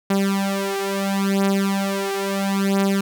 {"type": "beating tone pair", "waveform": "sawtooth", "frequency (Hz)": [196, 196.74], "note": ["G3", "G3"], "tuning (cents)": [0, 7], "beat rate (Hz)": 0.74, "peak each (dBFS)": -18, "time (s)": [0.1, 3.01], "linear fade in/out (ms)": 5, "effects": []}